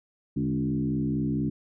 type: tone with frequency modulation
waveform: sine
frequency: 218.7 Hz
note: A3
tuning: 10 cents flat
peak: -24 dBFS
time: 0.36-1.5 s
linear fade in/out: 10 ms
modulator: 64.3 Hz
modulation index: 1.5
effects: none